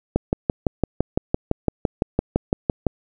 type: click train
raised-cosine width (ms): 2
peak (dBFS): -4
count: 17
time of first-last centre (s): 0.16-2.867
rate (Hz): 5.91
effects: none